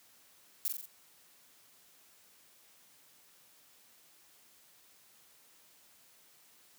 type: noise with echo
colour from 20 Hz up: violet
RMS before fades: -32 dBFS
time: 0.65-0.68 s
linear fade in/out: 0 ms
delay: 44 ms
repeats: 4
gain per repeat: -4 dB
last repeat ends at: 0.856 s
effects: white hiss -63 dBFS RMS until 6.78 s + high-pass 100 Hz 12 dB/octave